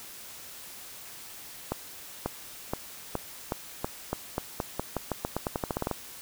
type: accelerating click train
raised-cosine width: 1 ms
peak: -14 dBFS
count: 22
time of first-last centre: 1.72-5.913 s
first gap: 540 ms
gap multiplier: 0.88
effects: white hiss -45 dBFS RMS until 6.21 s